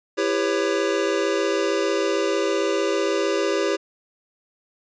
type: chord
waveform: square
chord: C# half-diminished seventh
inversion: first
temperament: just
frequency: 332.6 / 399.1 / 498.9 / 554.4 Hz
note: E4 / G4 / B4 / C#5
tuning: +16 / +31 / +17 / 0 cents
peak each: -27 / -24 / -29 / -27 dBFS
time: 0.17-3.77 s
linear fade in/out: 20 ms
effects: resampled to 16000 Hz